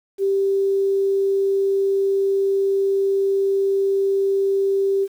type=tone; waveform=sine; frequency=392 Hz; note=G4; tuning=in tune; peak=-16 dBFS; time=0.18-5.08 s; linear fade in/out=50 ms; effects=8-bit